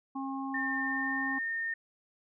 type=harmonic tone; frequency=269.9 Hz; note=C#4; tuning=46 cents flat; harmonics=1 / 3 / 4; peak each=-35 / -40 / -41 dBFS; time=0.15-1.39 s; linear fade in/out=10 ms
type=tone with pitch glide; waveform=sine; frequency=1807 to 1825.9 Hz; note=A6 to A#6; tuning=+46 to -36 cents; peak=-31 dBFS; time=0.54-1.74 s; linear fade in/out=5 ms; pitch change=+18 cents; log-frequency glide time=0.83-1.35 s
effects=none